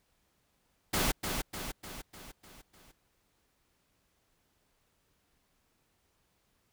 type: noise with echo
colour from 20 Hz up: pink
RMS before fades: -29 dBFS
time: 0.93-1.12 s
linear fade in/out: 10 ms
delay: 300 ms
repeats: 6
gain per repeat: -5 dB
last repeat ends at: 2.92 s
effects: pink hiss -74 dBFS RMS until 6.72 s